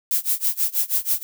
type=noise with tremolo; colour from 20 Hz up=violet; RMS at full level=-19 dBFS; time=0.11-1.23 s; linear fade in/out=0 ms; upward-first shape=sine; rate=6.2 Hz; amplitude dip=95%; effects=none